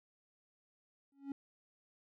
triangle tone with exponential growth, 277.2 Hz, C#4, in tune, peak -33 dBFS, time 1.12-1.32 s, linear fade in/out 2 ms, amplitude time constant 42 ms, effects none

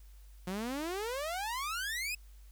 sawtooth exponential sweep, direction up, 176.4 to 2600 Hz, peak -31 dBFS, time 0.47-2.15 s, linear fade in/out 5 ms, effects added 50 Hz sine -51 dBFS peak until 2.51 s + white hiss -67 dBFS RMS until 2.51 s

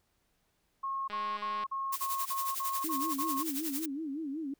sine tone bursts, 1084 Hz, C#6, 39 cents flat, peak -32 dBFS, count 9, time 0.83-3.432 s, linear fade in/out 10 ms, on 250 ms, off 44 ms
click train, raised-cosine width 0.3 ms, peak -28 dBFS, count 112, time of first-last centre 1.1-1.636 s, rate 207 Hz
blue noise with tremolo, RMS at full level -35 dBFS, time 1.92-3.86 s, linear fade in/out 10 ms, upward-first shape sine, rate 11 Hz, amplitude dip 75%
sine tone with vibrato, 296.5 Hz, D4, 17 cents sharp, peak -34 dBFS, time 2.84-4.54 s, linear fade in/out 5 ms, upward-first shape sine, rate 5.3 Hz, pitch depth 170 cents each way
effects pink hiss -75 dBFS RMS until 4.59 s

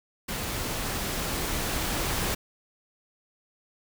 pink noise with level ramp, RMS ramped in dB -32 to -28 dBFS, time 0.28-2.35 s, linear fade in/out 10 ms, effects none

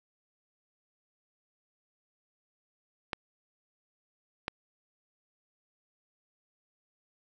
clicks, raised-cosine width 0.3 ms, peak -15 dBFS, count 2, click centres 3.132 / 4.481 s, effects none

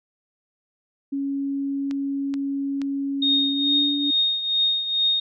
sine tone with pitch glide, 277.2 to 286.1 Hz, C#4 to D4, 0 to -45 cents, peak -23 dBFS, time 1.12-4.11 s, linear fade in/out 10 ms, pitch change +55 cents, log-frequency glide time 3.5-3.78 s
clicks, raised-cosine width 0.2 ms, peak -20 dBFS, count 3, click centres 1.911 / 2.34 / 2.817 s
sine tone with tremolo, 3706 Hz, A#7, 11 cents flat, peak -16 dBFS, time 3.22-5.2 s, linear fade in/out 5 ms, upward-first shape triangle, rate 2.3 Hz, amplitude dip 70%
effects none

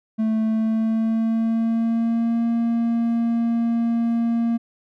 triangle tone with pitch glide, 220 to 232.1 Hz, A3 to A#3, 0 to -7 cents, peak -16 dBFS, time 0.18-4.58 s, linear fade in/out 20 ms, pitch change +93 cents, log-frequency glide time 0.42-2.45 s, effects none

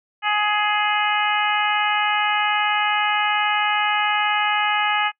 harmonic tone, 418.8 Hz, G#4, 15 cents sharp, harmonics 2 / 3 / 4 / 5 / 6 / 7, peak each -22 / -24 / -25 / -26 / -27 / -27 dBFS, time 0.22-5.12 s, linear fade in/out 50 ms, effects noise-tail reverb RT60 0.1 s tail -24 dB re dry

